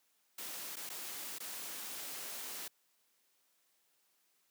white noise with dropouts, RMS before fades -44 dBFS, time 0.38-2.68 s, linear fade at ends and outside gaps 5 ms, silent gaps 0.758-0.766 / 0.893-0.899 / 1.385-1.402 s, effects white hiss -75 dBFS RMS until 4.5 s + high-pass 200 Hz 12 dB/octave

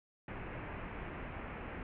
pink low-pass noise, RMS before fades -44 dBFS, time 0.28-1.83 s, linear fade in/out 2 ms, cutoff 2600 Hz, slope 48 dB/octave, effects none

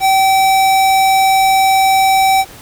square tone, 770 Hz, G5, 31 cents flat, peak -9 dBFS, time 0-2.45 s, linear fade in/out 50 ms, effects pink hiss -36 dBFS RMS until 2.61 s

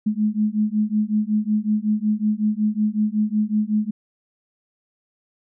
sine beating tone pair, 210 / 215.4 Hz, G#3 / A3, +19 / -37 cents, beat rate 5.4 Hz, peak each -21 dBFS, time 0.06-3.91 s, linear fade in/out 10 ms, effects none

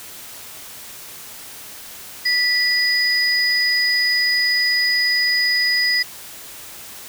sine tone pair together, 1968 / 4959 Hz, B6 / D#8, -7 / -7 cents, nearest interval octave + major third, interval 1600 cents, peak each -18 dBFS, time 2.25-6.03 s, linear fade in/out 10 ms, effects white hiss -37 dBFS RMS until 7.08 s

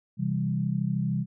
sine chord, C major, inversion none, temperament equal with one note detuned, 130.81 / 164.81 / 197.25 Hz, C3 / E3 / G3, 0 / 0 / +11 cents, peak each -29 dBFS, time 0.17-1.26 s, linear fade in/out 50 ms, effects none

